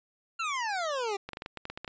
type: exponential sweep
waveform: 25% pulse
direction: down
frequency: 1396.9 to 384.6 Hz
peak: -26 dBFS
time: 0.39-1.17 s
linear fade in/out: 10 ms
type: clicks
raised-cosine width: 0.3 ms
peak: -22 dBFS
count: 11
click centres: 1.29 / 1.333 / 1.371 / 1.421 / 1.461 / 1.573 / 1.654 / 1.7 / 1.775 / 1.846 / 1.878 s
effects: resampled to 16000 Hz